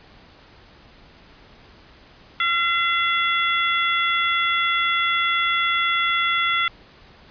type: harmonic tone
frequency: 682 Hz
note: F5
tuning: 41 cents flat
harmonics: 2 / 3 / 4 / 5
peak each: -22 / -22 / -30 / -25 dBFS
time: 2.4-6.68 s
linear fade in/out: 2 ms
effects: pink hiss -49 dBFS RMS until 7.3 s + resampled to 11025 Hz